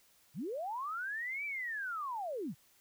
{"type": "linear two-way sweep", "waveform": "sine", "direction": "up then down", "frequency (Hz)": [110, 2349, 110], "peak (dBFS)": -36, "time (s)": [0.34, 2.55], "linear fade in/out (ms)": 50, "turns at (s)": 1.45, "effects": ["white hiss -67 dBFS RMS until 2.8 s"]}